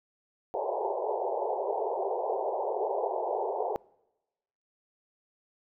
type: band-pass noise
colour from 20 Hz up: pink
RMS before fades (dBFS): -31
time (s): 0.54-3.76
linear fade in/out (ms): 0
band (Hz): 380 to 940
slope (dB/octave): 96
effects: noise-tail reverb RT60 1.0 s tail -25 dB re dry